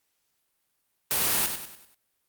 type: noise with echo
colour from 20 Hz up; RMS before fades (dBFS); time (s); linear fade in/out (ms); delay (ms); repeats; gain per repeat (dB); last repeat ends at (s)
white; -25; 1.11-1.46; 0; 97; 5; -7; 1.945
effects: white hiss -75 dBFS RMS until 2.28 s + Opus 48 kbps